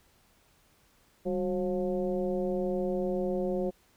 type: tone with frequency modulation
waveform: sine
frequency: 367 Hz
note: F#4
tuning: 14 cents flat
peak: -27 dBFS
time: 1.25-3.71 s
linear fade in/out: 20 ms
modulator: 173 Hz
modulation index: 1.3
effects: pink hiss -65 dBFS RMS until 3.96 s